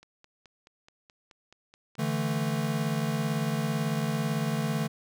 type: click train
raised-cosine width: 0.2 ms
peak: -35 dBFS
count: 10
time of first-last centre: 0.03-1.953 s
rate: 4.68 Hz
type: chord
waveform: square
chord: D suspended second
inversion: none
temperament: equal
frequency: 146.83 / 164.81 / 220 Hz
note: D3 / E3 / A3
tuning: 0 / 0 / 0 cents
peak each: -31 / -33 / -32 dBFS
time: 1.98-4.88 s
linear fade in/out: 20 ms
effects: none